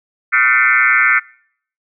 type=tone with frequency modulation; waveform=sine; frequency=1782 Hz; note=A6; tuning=22 cents sharp; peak=-9 dBFS; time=0.32-1.2 s; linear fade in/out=20 ms; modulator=125 Hz; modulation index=3.8; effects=noise-tail reverb RT60 0.6 s tail -24 dB re dry